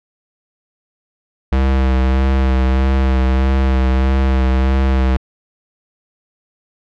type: tone with vibrato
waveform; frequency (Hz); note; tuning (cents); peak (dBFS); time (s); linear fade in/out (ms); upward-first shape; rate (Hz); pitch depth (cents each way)
square; 65.6; C2; +5; -12; 1.52-5.17; 5; sine; 1.6; 25
effects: low-pass 3000 Hz 12 dB/octave